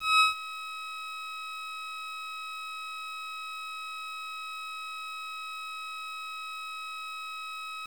20% pulse tone with ADSR envelope, 1279 Hz, D#6, 47 cents sharp, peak -12 dBFS, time 0-7.86 s, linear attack 200 ms, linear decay 140 ms, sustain -20 dB, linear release 4 ms, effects low-pass 6000 Hz 12 dB/octave + 8-bit

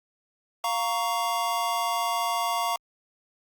square chord, Bb minor, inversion second, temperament just, 699.2 / 932.3 / 1118.8 Hz, F5 / Bb5 / Db6, +2 / 0 / +16 cents, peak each -30 dBFS, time 0.64-2.76 s, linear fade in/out 2 ms, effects Opus 48 kbps

